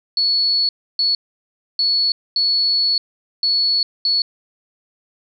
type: tone bursts at uneven times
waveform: sine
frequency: 4404 Hz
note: C#8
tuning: 12 cents flat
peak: -14 dBFS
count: 6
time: 0.17-0.69 / 0.99-1.15 / 1.79-2.12 / 2.36-2.98 / 3.43-3.83 / 4.05-4.22 s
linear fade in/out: 2 ms
effects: none